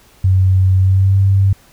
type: tone with pitch glide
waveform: sine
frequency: 94 to 97.48 Hz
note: F#2 to G2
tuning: +28 to -9 cents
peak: -8 dBFS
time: 0.24-1.53 s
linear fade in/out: 5 ms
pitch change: +63 cents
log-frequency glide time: 0.78-1.18 s
effects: pink hiss -48 dBFS RMS until 1.72 s